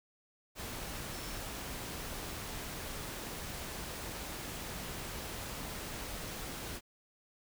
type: tone in noise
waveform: sine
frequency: 5390 Hz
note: E8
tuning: 38 cents sharp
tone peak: -53 dBFS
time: 1.1-1.41 s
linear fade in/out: 50 ms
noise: pink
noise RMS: -42 dBFS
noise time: 0.55-6.81 s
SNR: -14 dB
effects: none